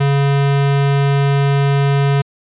square tone, 140 Hz, C#3, 18 cents sharp, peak -12 dBFS, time 0-2.22 s, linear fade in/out 10 ms, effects resampled to 8000 Hz

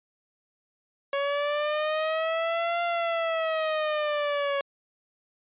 sawtooth linear two-way sweep, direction up then down, 556 to 692 to 556 Hz, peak -21 dBFS, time 1.13-4.61 s, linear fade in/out 2 ms, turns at 2.83 s, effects resampled to 8000 Hz

